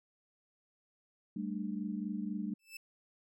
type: chord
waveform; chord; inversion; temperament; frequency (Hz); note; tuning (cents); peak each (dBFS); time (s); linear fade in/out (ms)
sine; G suspended second; none; equal with one note detuned; 196 / 220 / 297.6; G3 / A3 / D4; 0 / 0 / +23; -38 / -39 / -42; 1.36-2.54; 5
type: tone with exponential growth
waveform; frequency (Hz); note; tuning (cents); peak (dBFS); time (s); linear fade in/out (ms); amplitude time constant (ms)
sawtooth; 2637; E7; 0; -38; 2.59-2.77; 5; 39
effects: none